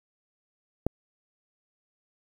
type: click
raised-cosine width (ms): 2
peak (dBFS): -11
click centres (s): 0.866
effects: 8-bit